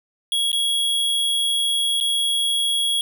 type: tone with dropouts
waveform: square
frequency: 3322 Hz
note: G#7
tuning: in tune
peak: -19 dBFS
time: 0.32-3.01 s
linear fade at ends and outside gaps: 1 ms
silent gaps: 0.517-0.529 / 2.002-2.009 s
effects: none